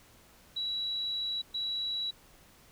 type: tone bursts at uneven times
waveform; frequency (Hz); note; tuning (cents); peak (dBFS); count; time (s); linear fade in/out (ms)
sine; 3911; B7; -18; -31; 2; 0.56-1.42 / 1.54-2.11; 10
effects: pink hiss -59 dBFS RMS until 2.71 s